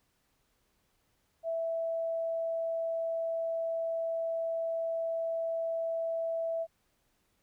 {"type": "tone", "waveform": "sine", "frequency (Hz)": 659.3, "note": "E5", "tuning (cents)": 0, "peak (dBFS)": -30, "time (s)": [1.43, 6.67], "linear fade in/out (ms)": 50, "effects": ["pink hiss -74 dBFS RMS until 7.42 s"]}